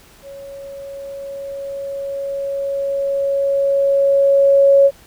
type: tone with level ramp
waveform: sine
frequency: 554.4 Hz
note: C#5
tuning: in tune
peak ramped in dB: -32 to -6 dBFS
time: 0.22-4.91 s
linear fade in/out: 50 ms
effects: pink hiss -47 dBFS RMS until 5.06 s